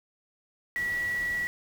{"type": "tone in noise", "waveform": "sine", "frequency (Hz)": 1939, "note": "B6", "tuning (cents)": -32, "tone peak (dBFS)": -27, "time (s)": [0.76, 1.47], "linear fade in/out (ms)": 0, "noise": "pink", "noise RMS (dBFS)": -44, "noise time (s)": [0.76, 1.47], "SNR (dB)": 14, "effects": []}